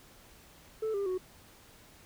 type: tone with pitch steps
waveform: sine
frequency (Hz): 438.7 / 399 / 369.6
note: A4 / G4 / F#4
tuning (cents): -5 / +31 / -2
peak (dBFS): -27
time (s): 0.82-1.18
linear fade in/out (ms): 10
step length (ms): 120
effects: tanh soft clip ceiling -29 dBFS + pink hiss -57 dBFS RMS until 2.05 s